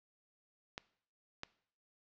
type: clicks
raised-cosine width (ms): 0.2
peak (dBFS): -23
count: 2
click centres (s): 0.779 / 1.434
effects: noise-tail reverb RT60 0.6 s tail -20 dB re dry + low-pass 5000 Hz 12 dB/octave